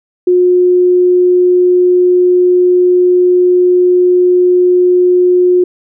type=tone; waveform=sine; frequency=360 Hz; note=F#4; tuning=47 cents flat; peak=-5 dBFS; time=0.27-5.64 s; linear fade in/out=5 ms; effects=none